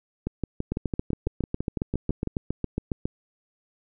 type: two click trains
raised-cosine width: 3 ms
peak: -13 / -14 dBFS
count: 18 / 13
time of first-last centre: 0.72-3.055 / 0.27-2.273 s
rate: 7.28 / 5.99 Hz
effects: none